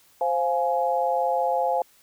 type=chord; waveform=sine; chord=F minor; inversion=second; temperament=just; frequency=523.8 / 698.5 / 838.1 Hz; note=C5 / F5 / Ab5; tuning=+2 / 0 / +16 cents; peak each=-25 dBFS; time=0.21-1.82 s; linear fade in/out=2 ms; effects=white hiss -58 dBFS RMS until 2.02 s